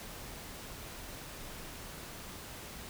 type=silence; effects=pink hiss -46 dBFS RMS until 2.89 s